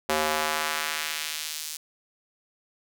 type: tone with high-pass filter sweep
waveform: square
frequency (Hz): 77.2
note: D#2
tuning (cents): -13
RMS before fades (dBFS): -29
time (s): 0.09-1.77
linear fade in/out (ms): 5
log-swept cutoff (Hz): 480 to 5800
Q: 0.86
effects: none